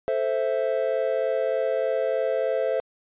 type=chord; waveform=triangle; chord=A minor; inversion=none; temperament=equal; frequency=440 / 523.3 / 659.3 Hz; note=A4 / C5 / E5; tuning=0 / 0 / 0 cents; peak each=-26 / -23 / -25 dBFS; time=0.08-2.8 s; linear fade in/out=0 ms; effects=resampled to 8000 Hz